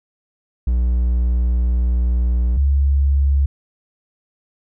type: tone pair in turn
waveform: triangle / sine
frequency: 60.5 / 69.54 Hz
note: B1 / C#2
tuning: -35 / +6 cents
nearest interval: major second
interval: 241 cents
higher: second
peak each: -12 dBFS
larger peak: neither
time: 0.67-2.57 / 2.57-3.46 s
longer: first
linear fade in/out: 5 ms
effects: none